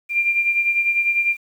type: beating tone pair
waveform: sine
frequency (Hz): 2384 / 2394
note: D7 / D7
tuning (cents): +25 / +33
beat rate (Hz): 10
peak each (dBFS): -17 / -24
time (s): 0.09-1.37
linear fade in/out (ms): 50
effects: 8-bit